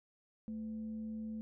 sine tone with frequency modulation, 220 Hz, A3, in tune, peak -39 dBFS, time 0.48-1.41 s, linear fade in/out 0 ms, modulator 285 Hz, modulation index 0.21, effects none

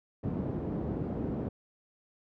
pink band-pass noise, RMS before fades -34 dBFS, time 0.23-1.49 s, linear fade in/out 10 ms, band 110 to 360 Hz, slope 12 dB/octave, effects none

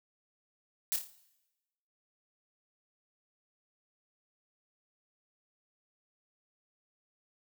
blue noise with echo, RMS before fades -31 dBFS, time 0.92-0.96 s, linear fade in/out 0 ms, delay 28 ms, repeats 5, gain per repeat -6 dB, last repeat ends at 1.1 s, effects noise-tail reverb RT60 1.0 s tail -18 dB re dry

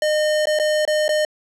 square tone with dropouts, 610 Hz, D#5, 34 cents flat, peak -17 dBFS, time 0.02-1.25 s, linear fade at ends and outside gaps 2 ms, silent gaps 0.456-0.47 / 0.589-0.597 / 0.852-0.876 / 1.081-1.091 s, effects low-pass 9000 Hz 12 dB/octave

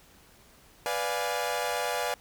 sawtooth chord, B diminished seventh, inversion none, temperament equal with one note detuned, 493.9 / 587.3 / 702.9 / 830.6 Hz, B4 / D5 / F5 / Ab5, 0 / 0 / +11 / 0 cents, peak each -30 dBFS, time 0.86-2.14 s, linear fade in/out 0 ms, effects pink hiss -57 dBFS RMS until 2.2 s

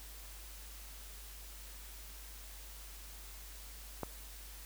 click, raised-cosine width 1 ms, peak -23 dBFS, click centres 4.033 s, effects added 50 Hz sine -50 dBFS peak until 4.65 s + white hiss -53 dBFS RMS until 4.65 s

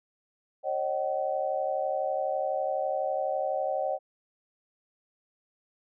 sine tone cluster, 542 / 614 / 760 Hz, C#5 / D#5 / F#5, -39 / -23 / +46 cents, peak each -31 dBFS, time 0.63-3.99 s, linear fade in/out 50 ms, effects none

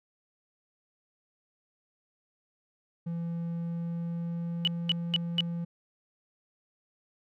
triangle tone with pitch glide, 168.8 to 170.17 Hz, E3 to F3, +41 to -45 cents, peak -29 dBFS, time 3.06-5.65 s, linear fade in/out 10 ms, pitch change +14 cents, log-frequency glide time 3.49-4.9 s
sine tone bursts, 2960 Hz, F#7, in tune, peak -22 dBFS, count 4, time 4.65-5.406 s, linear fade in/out 0 ms, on 24 ms, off 220 ms
effects none

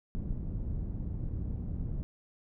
pink low-pass noise, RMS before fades -35 dBFS, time 0.15-2.03 s, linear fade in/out 0 ms, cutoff 170 Hz, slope 12 dB/octave, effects none

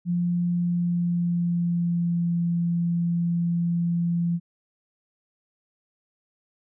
sine tone with pitch glide, 174.61 to 171.12 Hz, F3 to F3, 0 to -35 cents, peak -21 dBFS, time 0.05-4.4 s, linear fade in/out 50 ms, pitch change -35 cents, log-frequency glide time 0.49-2.37 s, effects none

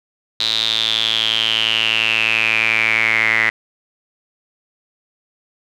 sawtooth tone with band-pass filter sweep, 111.5 Hz, A2, 23 cents sharp, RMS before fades -17 dBFS, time 0.4-3.5 s, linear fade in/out 5 ms, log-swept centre 3900 to 2000 Hz, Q 9.8, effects none

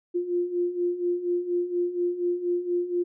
sine beating tone pair, 349.2 / 353.4 Hz, F4 / F4, 0 / +21 cents, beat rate 4.2 Hz, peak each -30 / -25 dBFS, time 0.14-3.04 s, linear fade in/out 20 ms, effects none

